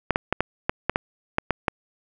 clicks, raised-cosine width 0.5 ms, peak -5 dBFS, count 10, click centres 0.107 / 0.159 / 0.326 / 0.406 / 0.695 / 0.896 / 0.959 / 1.384 / 1.507 / 1.682 s, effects none

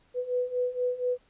sine beating tone pair, 493.9 / 498.1 Hz, B4 / B4, 0 / +15 cents, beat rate 4.2 Hz, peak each -31 / -28 dBFS, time 0.14-1.18 s, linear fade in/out 50 ms, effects pink hiss -65 dBFS RMS until 1.29 s + resampled to 8000 Hz

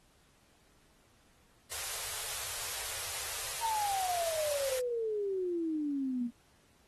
white band-stop noise, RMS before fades -38 dBFS, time 1.71-4.8 s, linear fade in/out 10 ms, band 120 to 420 Hz, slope 48 dB/octave
sine exponential sweep, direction down, 932.3 to 233.1 Hz, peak -31 dBFS, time 3.6-6.31 s, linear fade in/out 50 ms
effects pink hiss -67 dBFS RMS until 6.87 s + AAC 32 kbps

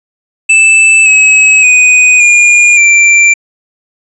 square tone with pitch steps, 2637 / 2563 / 2492 / 2422 / 2355 Hz, E7 / E7 / D#7 / D#7 / D7, 0 / -49 / +2 / -47 / +4 cents, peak -3 dBFS, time 0.49-3.34 s, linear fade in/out 10 ms, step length 570 ms, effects resampled to 22050 Hz

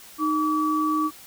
sine tone pair together, 309.1 / 1147 Hz, D#4 / D6, -11 / -41 cents, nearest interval octave + major seventh, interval 2270 cents, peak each -23 dBFS, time 0.18-1.11 s, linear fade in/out 50 ms, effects white hiss -46 dBFS RMS until 1.26 s

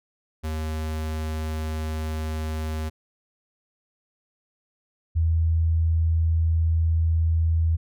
square / sine tone pair in turn, 78.3 / 81.63 Hz, D#2 / E2, +11 / -16 cents, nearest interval minor second, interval 73 cents, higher second, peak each -27 / -18 dBFS, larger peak second, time 0.43-2.9 / 5.15-7.77 s, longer second, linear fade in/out 20 ms, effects none

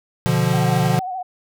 square chord, B diminished, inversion none, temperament equal, 123.47 / 146.83 / 174.61 Hz, B2 / D3 / F3, 0 / 0 / 0 cents, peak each -21 dBFS, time 0.26-0.99 s, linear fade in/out 0 ms
sine tone with vibrato, 743 Hz, F#5, 7 cents sharp, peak -24 dBFS, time 0.53-1.23 s, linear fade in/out 10 ms, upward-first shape sine, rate 13 Hz, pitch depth 54 cents each way
effects none

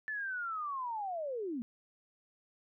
sine linear sweep, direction down, 1760 to 220 Hz, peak -35 dBFS, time 0.08-1.62 s, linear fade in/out 0 ms, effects none

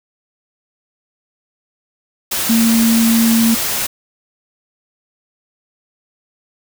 sine tone in noise, 228.1 Hz, A#3, 37 cents flat, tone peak -10 dBFS, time 2.49-3.55 s, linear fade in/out 10 ms, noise white, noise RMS -19 dBFS, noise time 2.31-3.87 s, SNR +6 dB, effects none

